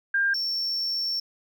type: tone pair in turn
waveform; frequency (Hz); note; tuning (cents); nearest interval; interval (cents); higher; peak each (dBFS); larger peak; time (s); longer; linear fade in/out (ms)
sine / triangle; 1600 / 5444; G6 / F8; +35 / -45; octave + major sixth; 2120; second; -20 / -24; first; 0.14-0.34 / 0.34-1.2; second; 5
effects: none